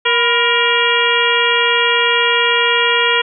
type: harmonic tone with a mistuned harmonic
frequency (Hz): 471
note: A#4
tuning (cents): +18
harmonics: 1 / 2 / 3 / 4 / 5 / 6 / 7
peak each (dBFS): -19 / -19 / -19 / -19 / -19 / -19 / -19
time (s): 0.05-3.22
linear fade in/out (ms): 10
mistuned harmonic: 2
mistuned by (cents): +81
effects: none